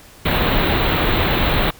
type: band-stop noise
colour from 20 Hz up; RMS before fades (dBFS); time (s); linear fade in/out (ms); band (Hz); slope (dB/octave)
pink; -17; 0.25-1.71; 10; 4100 to 15000; 96
effects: pink hiss -44 dBFS RMS until 1.79 s